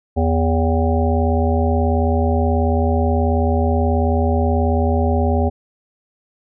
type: harmonic tone with a mistuned harmonic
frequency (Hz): 81.2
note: E2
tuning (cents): -26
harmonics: 1 / 3 / 5 / 7 / 9 / 10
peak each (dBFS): -16 / -21 / -23 / -24 / -26 / -26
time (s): 0.16-5.5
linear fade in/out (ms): 20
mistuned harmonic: 10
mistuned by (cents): -49
effects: none